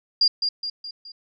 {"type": "tone with echo", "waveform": "sine", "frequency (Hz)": 4806, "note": "D8", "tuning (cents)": 39, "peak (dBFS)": -14, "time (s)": [0.21, 0.28], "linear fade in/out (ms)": 5, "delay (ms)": 210, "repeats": 4, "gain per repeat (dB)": -6, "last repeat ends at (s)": 1.12, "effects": []}